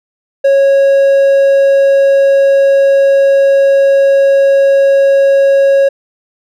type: tone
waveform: triangle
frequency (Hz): 550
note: C#5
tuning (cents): -14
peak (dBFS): -3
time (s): 0.44-5.89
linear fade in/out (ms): 10
effects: none

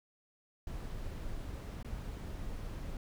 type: noise with dropouts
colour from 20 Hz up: brown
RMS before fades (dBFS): -41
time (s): 0.67-2.97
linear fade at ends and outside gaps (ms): 2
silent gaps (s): 1.829-1.846
effects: none

